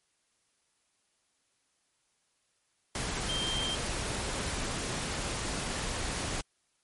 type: tone in noise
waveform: sine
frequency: 3163 Hz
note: G7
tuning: 15 cents sharp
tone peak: -32 dBFS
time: 3.29-3.75 s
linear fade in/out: 2 ms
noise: pink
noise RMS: -34 dBFS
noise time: 2.95-6.41 s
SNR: -1 dB
effects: white hiss -74 dBFS RMS until 6.83 s + MP3 48 kbps